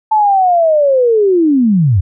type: linear sweep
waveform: sine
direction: down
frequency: 880 to 81.6 Hz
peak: -7 dBFS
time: 0.11-2.01 s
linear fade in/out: 10 ms
effects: none